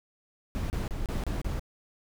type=noise bursts; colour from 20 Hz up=brown; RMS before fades=-31 dBFS; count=6; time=0.55-1.595 s; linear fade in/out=0 ms; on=150 ms; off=29 ms; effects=none